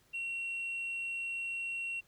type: tone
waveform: sine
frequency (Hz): 2733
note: F7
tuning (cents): -38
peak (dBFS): -33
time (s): 0.13-2.01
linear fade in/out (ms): 20
effects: tanh soft clip ceiling -33 dBFS + pink hiss -68 dBFS RMS until 2.07 s